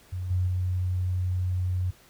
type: tone with level steps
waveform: sine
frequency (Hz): 91.2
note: F#2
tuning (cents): -24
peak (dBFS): -29 / -22 / -24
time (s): 0.12-1.91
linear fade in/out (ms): 10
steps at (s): 0.3 / 0.47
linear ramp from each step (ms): 10
effects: pink hiss -56 dBFS RMS until 2.09 s